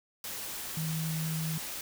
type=tone in noise; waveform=sine; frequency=159.6 Hz; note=D#3; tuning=44 cents sharp; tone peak=-31 dBFS; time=0.77-1.58 s; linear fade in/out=2 ms; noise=white; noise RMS=-39 dBFS; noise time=0.24-1.81 s; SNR=+5 dB; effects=none

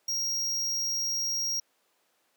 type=tone; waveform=square; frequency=5620 Hz; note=F8; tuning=10 cents sharp; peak=-28 dBFS; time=0.08-1.6 s; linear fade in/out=5 ms; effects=pink hiss -70 dBFS RMS until 2.36 s + high-pass 400 Hz 12 dB/octave

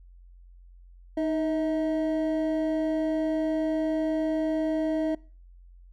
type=tone pair together; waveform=triangle; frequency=311.1 / 639.3 Hz; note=D#4 / D#5; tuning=0 / +47 cents; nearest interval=octave; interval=1247 cents; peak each=-24 / -27 dBFS; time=1.17-5.15 s; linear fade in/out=5 ms; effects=noise-tail reverb RT60 0.4 s tail -24 dB re dry + added 44 Hz sine -48 dBFS peak until 5.92 s

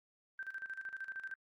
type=tone with tremolo; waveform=sine; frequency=1562 Hz; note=G6; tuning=7 cents flat; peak=-39 dBFS; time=0.39-1.34 s; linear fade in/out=2 ms; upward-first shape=square; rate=13 Hz; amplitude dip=75%; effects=Opus 24 kbps

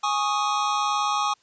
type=chord; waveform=square; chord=Ab suspended fourth; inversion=none; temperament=just; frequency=830.6 / 1107.5 / 1245.9 Hz; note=Ab5 / Db6 / Eb6; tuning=0 / -2 / +2 cents; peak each=-27 dBFS; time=0.03-1.34 s; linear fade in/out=10 ms; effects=white hiss -62 dBFS RMS until 1.42 s + resampled to 16000 Hz

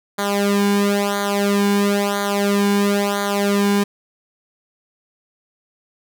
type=tone with flanger; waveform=sawtooth; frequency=201.9 Hz; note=G#3; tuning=49 cents flat; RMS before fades=-18 dBFS; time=0.18-3.84 s; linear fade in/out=10 ms; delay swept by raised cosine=0.37 to 1.57 ms; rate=0.99 Hz; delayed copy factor=-0.9; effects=none

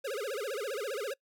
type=tone with vibrato; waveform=square; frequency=476.4 Hz; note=A#4; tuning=38 cents sharp; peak=-34 dBFS; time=0.04-1.14 s; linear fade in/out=10 ms; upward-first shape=sine; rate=15 Hz; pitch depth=290 cents each way; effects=noise-tail reverb RT60 0.1 s tail -24 dB re dry

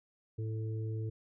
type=harmonic tone; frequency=110 Hz; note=A2; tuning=in tune; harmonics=1 / 3 / 4; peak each=-34 / -47 / -46 dBFS; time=0.38-1.1 s; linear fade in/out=10 ms; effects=none

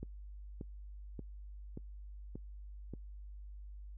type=click train; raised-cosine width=3 ms; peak=-30 dBFS; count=6; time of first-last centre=0.03-2.937 s; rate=1.72 Hz; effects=noise-tail reverb RT60 0.1 s tail -24 dB re dry + added 50 Hz sine -46 dBFS peak until 3.97 s

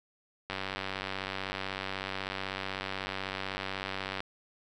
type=click train; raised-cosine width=0.3 ms; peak=-18 dBFS; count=357; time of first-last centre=0.5-4.204 s; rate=96.1 Hz; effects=none

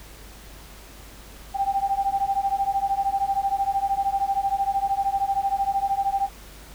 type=beating tone pair; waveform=sine; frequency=782 / 795 Hz; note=G5 / G5; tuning=-4 / +24 cents; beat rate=13 Hz; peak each=-24 dBFS; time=1.54-6.29 s; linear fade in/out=20 ms; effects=added 50 Hz sine -44 dBFS peak until 6.74 s + pink hiss -46 dBFS RMS until 6.74 s

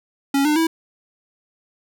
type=tone with pitch steps; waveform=square; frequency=277.2 / 300.5 / 325.9 Hz; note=C#4 / D4 / E4; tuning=0 / +40 / -20 cents; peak=-16 dBFS; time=0.34-0.67 s; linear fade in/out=5 ms; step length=110 ms; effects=none

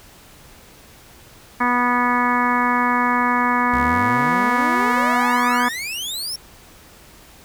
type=harmonic tone; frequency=244.9 Hz; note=B3; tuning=14 cents flat; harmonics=1 / 2 / 3 / 4 / 5 / 6 / 7 / 8 / 9; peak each=-22 / -31 / -28 / -20 / -22 / -31 / -24 / -31 / -28 dBFS; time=1.6-5.69 s; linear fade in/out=10 ms
type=exponential sweep; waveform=sawtooth; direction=up; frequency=61 to 5588 Hz; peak=-22 dBFS; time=3.73-6.36 s; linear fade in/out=5 ms
effects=pink hiss -46 dBFS RMS until 7.44 s

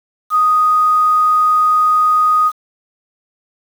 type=tone with quantisation; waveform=sine; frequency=1244.5 Hz; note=D#6; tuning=in tune; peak=-9 dBFS; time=0.3-2.52 s; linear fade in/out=50 ms; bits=6; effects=none

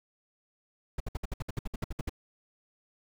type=noise bursts; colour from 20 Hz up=brown; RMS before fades=-32 dBFS; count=14; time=0.98-2.095 s; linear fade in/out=5 ms; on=23 ms; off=61 ms; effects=none

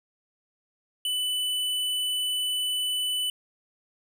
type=tone; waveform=square; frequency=2990 Hz; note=F#7; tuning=17 cents sharp; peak=-26 dBFS; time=1.05-3.3 s; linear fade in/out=2 ms; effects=none

